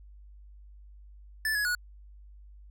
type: tone with pitch steps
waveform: square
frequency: 1751 / 1680 / 1460 Hz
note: A6 / G#6 / F#6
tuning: -9 / +19 / -24 cents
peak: -27 dBFS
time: 1.45-1.75 s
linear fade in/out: 2 ms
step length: 100 ms
effects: added 50 Hz sine -48 dBFS peak until 2.7 s